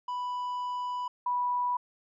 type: tone pair in turn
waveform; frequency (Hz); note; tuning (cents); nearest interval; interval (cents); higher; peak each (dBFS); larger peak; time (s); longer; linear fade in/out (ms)
triangle / sine; 989 / 982.7; B5 / B5; +2 / -9; unison; 11; first; -29 / -26; second; 0.08-1.08 / 1.26-1.77; first; 5
effects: resampled to 16000 Hz